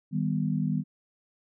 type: chord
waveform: sine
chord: Eb augmented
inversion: none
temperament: equal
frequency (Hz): 155.56 / 196 / 246.9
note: Eb3 / G3 / B3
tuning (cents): 0 / 0 / 0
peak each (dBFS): -28 / -29 / -31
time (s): 0.11-0.84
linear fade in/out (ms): 50
effects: none